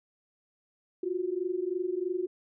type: tone pair together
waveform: sine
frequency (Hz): 349.2 / 372.3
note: F4 / F#4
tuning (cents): 0 / +11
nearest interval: minor second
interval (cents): 111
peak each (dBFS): -32 / -31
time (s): 1.03-2.27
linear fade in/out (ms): 5
effects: none